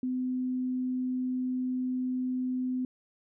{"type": "tone", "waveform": "sine", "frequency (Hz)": 254.3, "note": "C4", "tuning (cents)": -49, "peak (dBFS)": -28, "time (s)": [0.03, 2.85], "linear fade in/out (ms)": 2, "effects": []}